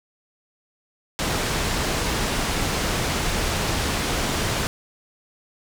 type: low-pass noise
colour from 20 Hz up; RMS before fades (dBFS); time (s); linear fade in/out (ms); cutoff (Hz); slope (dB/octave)
pink; -24; 1.19-4.67; 0; 8400; 12
effects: none